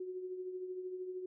sine tone with tremolo, 368.1 Hz, F#4, 9 cents flat, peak -37 dBFS, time 0-1.26 s, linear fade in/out 5 ms, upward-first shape triangle, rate 13 Hz, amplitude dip 55%, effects none

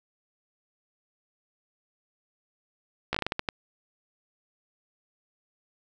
slowing click train, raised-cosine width 0.3 ms, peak -11 dBFS, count 9, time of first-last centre 3.13-3.488 s, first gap 15 ms, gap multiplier 1.3, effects none

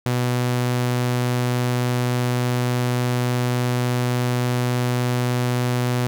sawtooth tone, 123.47 Hz, B2, in tune, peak -15 dBFS, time 0.06-6.07 s, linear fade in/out 0 ms, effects none

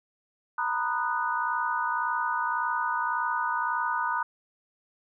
sine chord, B major seventh, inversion third, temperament just, 926 / 987.8 / 1234.7 / 1481.6 Hz, A#5 / B5 / D#6 / F#6, -12 / 0 / -14 / +2 cents, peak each -31 dBFS, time 0.58-4.23 s, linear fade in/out 5 ms, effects none

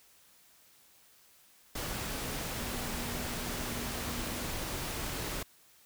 sine tone in noise, 240 Hz, B3, 49 cents flat, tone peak -44 dBFS, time 2.59-4.46 s, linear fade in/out 5 ms, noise pink, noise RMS -37 dBFS, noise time 1.75-5.43 s, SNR -10 dB, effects white hiss -62 dBFS RMS until 5.85 s

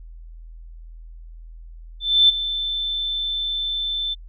sine tone with ADSR envelope, 3536 Hz, A7, 8 cents sharp, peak -9 dBFS, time 2-4.15 s, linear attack 290 ms, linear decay 15 ms, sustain -13 dB, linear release 22 ms, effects added 41 Hz sine -37 dBFS peak until 4.28 s

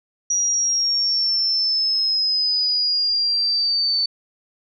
sine exponential sweep, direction down, 5780 to 4509 Hz, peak -17 dBFS, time 0.3-4.06 s, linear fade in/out 5 ms, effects none

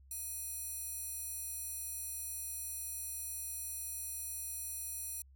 square tone with high-pass filter, 837 Hz, G#5, 13 cents sharp, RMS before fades -42 dBFS, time 0.11-5.22 s, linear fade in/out 2 ms, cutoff 10000 Hz, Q 1.8, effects added 67 Hz sine -57 dBFS peak until 5.35 s

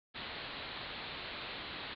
white low-pass noise, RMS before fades -44 dBFS, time 0.14-1.95 s, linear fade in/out 20 ms, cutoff 4300 Hz, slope 96 dB/octave, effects none

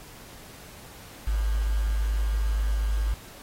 sine tone with quantisation, 52.1 Hz, G#1, 6 cents sharp, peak -22 dBFS, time 1.27-3.14 s, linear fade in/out 5 ms, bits 7, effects pink hiss -47 dBFS RMS until 3.42 s + AAC 48 kbps

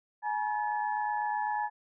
sine tone cluster, 845 / 953 / 1721 Hz, G#5 / A#5 / A6, +30 / +38 / -39 cents, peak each -30 / -35 / -38 dBFS, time 0.22-1.7 s, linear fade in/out 50 ms, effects none

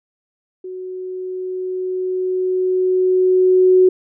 sine tone with level ramp, 370 Hz, F#4, in tune, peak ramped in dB -27 to -7 dBFS, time 0.64-3.89 s, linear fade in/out 5 ms, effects none

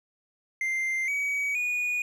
triangle tone with pitch steps, 2091 / 2267 / 2458 Hz, C7 / C#7 / D#7, -2 / +38 / -22 cents, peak -24 dBFS, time 0.61-2.02 s, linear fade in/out 2 ms, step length 470 ms, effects none

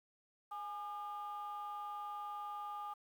triangle ring-modulated tone, 190 Hz, F#3, 46 cents sharp, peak -35 dBFS, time 0.51-2.94 s, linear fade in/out 10 ms, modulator 1020 Hz, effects tanh soft clip ceiling -37 dBFS + 11-bit

